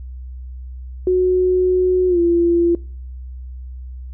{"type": "tone with pitch glide", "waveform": "sine", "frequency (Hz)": [366.9, 342.3], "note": ["F#4", "F4"], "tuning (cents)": [-15, -35], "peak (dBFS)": -12, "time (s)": [1.07, 2.75], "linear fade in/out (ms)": 2, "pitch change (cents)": -120, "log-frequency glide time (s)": [2.08, 2.19], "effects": ["noise-tail reverb RT60 0.5 s tail -23 dB re dry", "added 63 Hz sine -29 dBFS peak until 4.13 s"]}